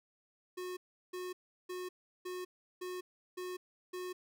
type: tone bursts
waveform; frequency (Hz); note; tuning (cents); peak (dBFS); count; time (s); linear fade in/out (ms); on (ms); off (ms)
square; 363.8; F#4; -29; -40; 7; 0.57-4.13; 10; 200; 360
effects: none